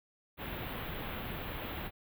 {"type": "band-stop noise", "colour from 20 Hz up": "pink", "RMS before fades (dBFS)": -40, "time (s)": [0.37, 1.91], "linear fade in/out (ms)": 50, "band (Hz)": [3600, 13000], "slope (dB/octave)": 48, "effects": []}